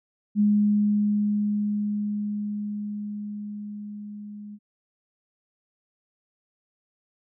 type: tone with level ramp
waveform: sine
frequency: 207.7 Hz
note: G#3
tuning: in tune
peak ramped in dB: -16 to -37 dBFS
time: 0.35-4.59 s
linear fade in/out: 50 ms
effects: none